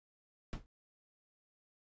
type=noise with exponential decay; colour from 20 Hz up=brown; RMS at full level=-31 dBFS; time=0.53-0.66 s; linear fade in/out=0 ms; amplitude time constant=27 ms; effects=resampled to 16000 Hz